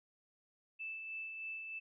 sine tone with tremolo, 2637 Hz, E7, in tune, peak -40 dBFS, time 0.79-1.8 s, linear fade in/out 20 ms, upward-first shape sine, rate 3.2 Hz, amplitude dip 35%, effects none

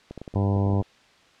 clicks, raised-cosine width 2 ms, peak -23 dBFS, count 10, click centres 0.11 / 0.177 / 0.216 / 0.278 / 0.34 / 0.564 / 0.667 / 0.7 / 0.734 / 0.824 s
harmonic tone, 99.3 Hz, G2, 23 cents sharp, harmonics 1 / 2 / 3 / 4 / 5 / 6 / 7 / 8 / 9 / 10, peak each -21 / -27 / -31 / -33 / -35 / -37 / -38 / -39 / -40 / -41 dBFS, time 0.35-0.82 s, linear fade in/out 10 ms
effects white hiss -56 dBFS RMS until 1.4 s + low-pass 4000 Hz 12 dB/octave

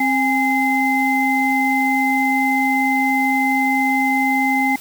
sine tone cluster, 264.6 / 821 / 2069 Hz, C4 / G#5 / C7, +20 / -20 / -20 cents, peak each -19 dBFS, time 0-4.76 s, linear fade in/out 5 ms, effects white hiss -38 dBFS RMS until 4.8 s

